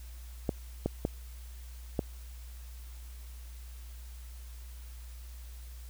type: clicks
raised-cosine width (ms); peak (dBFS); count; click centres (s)
2; -15; 4; 0.492 / 0.86 / 1.051 / 1.992
effects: added 60 Hz sine -43 dBFS peak until 5.89 s + white hiss -57 dBFS RMS until 5.89 s